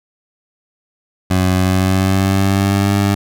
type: tone with pitch glide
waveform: 20% pulse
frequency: 92.5 to 100.29 Hz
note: F#2 to G2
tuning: 0 to +40 cents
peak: -7 dBFS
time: 1.3-3.15 s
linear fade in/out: 10 ms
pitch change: +140 cents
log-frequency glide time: 1.55-2.97 s
effects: none